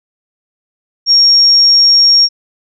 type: tone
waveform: sine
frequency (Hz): 5560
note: F8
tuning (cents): -9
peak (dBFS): -4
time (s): 1.06-2.29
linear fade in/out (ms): 50
effects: none